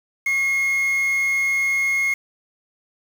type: tone with quantisation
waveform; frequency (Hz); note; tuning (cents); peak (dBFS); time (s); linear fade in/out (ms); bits
triangle; 2154; C7; +50; -16; 0.26-2.14; 5; 6
effects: none